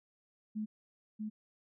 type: tone with echo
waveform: sine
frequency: 214.4 Hz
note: A3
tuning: 45 cents flat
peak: -34 dBFS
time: 0.55-0.66 s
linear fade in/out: 20 ms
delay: 640 ms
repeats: 1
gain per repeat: -2 dB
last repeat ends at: 1.3 s
effects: none